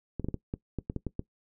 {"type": "clicks", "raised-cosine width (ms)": 3, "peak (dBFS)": -19, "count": 10, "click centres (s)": [0.197, 0.245, 0.286, 0.343, 0.539, 0.787, 0.899, 0.963, 1.067, 1.194], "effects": ["noise-tail reverb RT60 0.1 s tail -19 dB re dry"]}